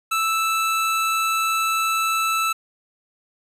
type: tone pair together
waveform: square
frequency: 1318.5 / 2635 Hz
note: E6 / E7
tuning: 0 / -1 cents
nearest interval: octave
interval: 1199 cents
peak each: -21 / -26 dBFS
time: 0.11-2.53 s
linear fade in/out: 10 ms
effects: resampled to 32000 Hz + 8-bit